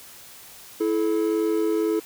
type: tone pair together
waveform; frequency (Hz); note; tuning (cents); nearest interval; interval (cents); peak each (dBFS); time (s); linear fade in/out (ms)
triangle; 329.6 / 431.4; E4 / A4; 0 / -34; perfect fourth; 466; -21; 0.8-2; 10
effects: white hiss -45 dBFS RMS until 2.05 s